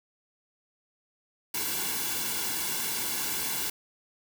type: noise with comb filter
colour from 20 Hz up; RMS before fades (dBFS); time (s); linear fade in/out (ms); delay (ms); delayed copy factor
white; -31; 1.54-3.7; 5; 1.6; -0.7
effects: none